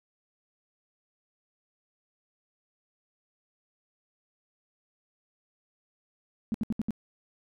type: tone bursts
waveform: sine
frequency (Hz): 221.1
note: A3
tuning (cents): +9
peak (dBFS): -25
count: 5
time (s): 6.52-6.907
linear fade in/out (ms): 0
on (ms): 23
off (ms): 68
effects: none